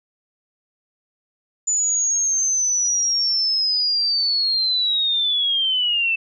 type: linear sweep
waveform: sine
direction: down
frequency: 7010 to 2637 Hz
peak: -17 dBFS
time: 1.67-6.16 s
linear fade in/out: 10 ms
effects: none